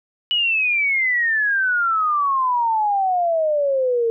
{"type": "exponential sweep", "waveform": "sine", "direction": "down", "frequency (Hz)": [2960, 452.5], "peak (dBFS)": -16, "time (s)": [0.31, 4.1], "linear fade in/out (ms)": 0, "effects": []}